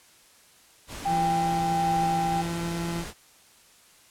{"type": "noise", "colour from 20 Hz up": "pink", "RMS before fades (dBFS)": -38, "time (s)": [0.87, 3.14], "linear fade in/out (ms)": 50}
{"type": "tone with tremolo", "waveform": "sine", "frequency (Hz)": 794, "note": "G5", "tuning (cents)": 22, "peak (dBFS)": -22, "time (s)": [1.05, 2.42], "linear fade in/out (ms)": 10, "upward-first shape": "sine", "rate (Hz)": 1.4, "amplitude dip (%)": 25}
{"type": "tone", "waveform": "30% pulse", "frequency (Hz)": 169.4, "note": "E3", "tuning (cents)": 48, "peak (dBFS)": -26, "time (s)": [1.06, 3.05], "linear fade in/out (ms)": 50}
{"effects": ["white hiss -56 dBFS RMS until 4.1 s", "low-pass 11000 Hz 12 dB/octave"]}